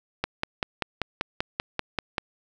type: click train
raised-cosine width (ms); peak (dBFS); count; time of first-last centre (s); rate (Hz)
0.3; -9; 11; 0.24-2.182; 5.15
effects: none